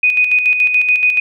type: tone with tremolo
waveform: sine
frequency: 2489 Hz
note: D#7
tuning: in tune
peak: -8 dBFS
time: 0.03-1.2 s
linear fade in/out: 5 ms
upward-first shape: square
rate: 7 Hz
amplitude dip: 50%
effects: none